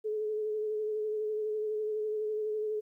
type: tone with vibrato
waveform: sine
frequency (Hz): 428.2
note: A4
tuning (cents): -47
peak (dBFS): -30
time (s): 0.04-2.81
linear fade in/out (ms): 20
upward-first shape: sine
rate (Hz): 12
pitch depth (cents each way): 25
effects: 12-bit